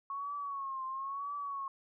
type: tone with vibrato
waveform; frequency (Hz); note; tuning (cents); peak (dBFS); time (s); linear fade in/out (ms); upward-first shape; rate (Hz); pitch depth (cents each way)
sine; 1100; C#6; -14; -36; 0.1-1.68; 2; triangle; 1; 88
effects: none